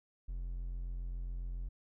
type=tone; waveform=triangle; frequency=43.65 Hz; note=F1; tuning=in tune; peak=-35 dBFS; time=0.28-1.69 s; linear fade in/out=10 ms; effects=none